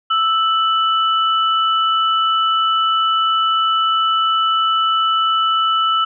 sine tone pair together, 1318.5 / 2976 Hz, E6 / F#7, 0 / +9 cents, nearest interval octave + major second, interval 1409 cents, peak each -14 / -20 dBFS, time 0.1-6.05 s, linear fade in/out 10 ms, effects none

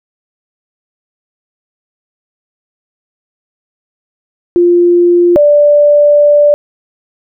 sine tone pair in turn, 349.3 / 586.4 Hz, F4 / D5, 0 / -3 cents, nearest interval major sixth, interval 897 cents, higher second, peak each -4 / -3 dBFS, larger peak second, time 4.56-5.36 / 5.36-6.54 s, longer second, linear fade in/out 0 ms, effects none

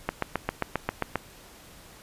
click train, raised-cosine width 0.5 ms, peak -10 dBFS, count 9, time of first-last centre 0.09-1.157 s, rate 7.5 Hz, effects pink hiss -50 dBFS RMS until 2.02 s + resampled to 32000 Hz

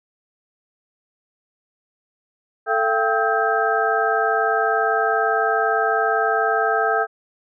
sine tone cluster, 442.4 / 680 / 780 / 1288 / 1582 Hz, A4 / F5 / G5 / E6 / G6, +9 / -46 / -9 / -41 / +15 cents, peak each -23 dBFS, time 2.66-7.07 s, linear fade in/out 50 ms, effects none

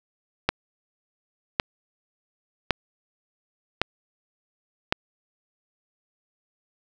click train, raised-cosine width 0.3 ms, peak -3 dBFS, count 5, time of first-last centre 0.49-4.925 s, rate 0.902 Hz, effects none

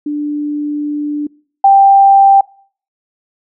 sine tone pair in turn, 294.9 / 787.3 Hz, D4 / G5, +7 / +7 cents, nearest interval octave + perfect fourth, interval 1700 cents, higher second, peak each -15 / -3 dBFS, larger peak second, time 0.06-1.27 / 1.64-2.41 s, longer first, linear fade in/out 5 ms, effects noise-tail reverb RT60 0.5 s tail -24 dB re dry

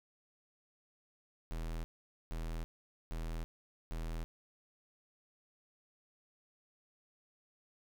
square tone bursts, 40.71 Hz, E1, 21 cents flat, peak -38 dBFS, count 4, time 1.51-4.24 s, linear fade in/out 0 ms, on 330 ms, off 470 ms, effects none

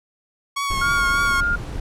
sawtooth tone with vibrato, 1108.7 Hz, C#6, in tune, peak -18 dBFS, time 0.56-1.41 s, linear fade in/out 10 ms, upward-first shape triangle, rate 3.4 Hz, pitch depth 36 cents each way
brown noise, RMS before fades -28 dBFS, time 0.7-1.8 s, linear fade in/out 5 ms
sine tone, 1410 Hz, F6, 16 cents sharp, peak -18 dBFS, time 0.81-1.56 s, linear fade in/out 10 ms
effects low-pass 11000 Hz 12 dB/octave

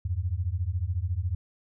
sine beating tone pair, 82.4 / 96.4 Hz, E2 / G2, 0 / -28 cents, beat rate 14 Hz, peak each -29 dBFS, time 0.05-1.35 s, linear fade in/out 5 ms, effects none

